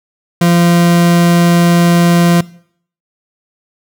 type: tone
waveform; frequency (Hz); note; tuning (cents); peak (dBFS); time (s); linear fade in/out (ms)
40% pulse; 172.2; F3; -24; -6; 0.41-2.41; 5
effects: noise-tail reverb RT60 0.6 s tail -21 dB re dry